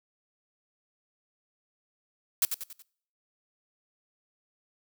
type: noise with echo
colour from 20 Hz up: blue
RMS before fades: -23 dBFS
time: 2.42-2.45 s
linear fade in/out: 2 ms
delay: 93 ms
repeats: 4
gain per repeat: -7 dB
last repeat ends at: 2.822 s
effects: noise-tail reverb RT60 0.6 s tail -23 dB re dry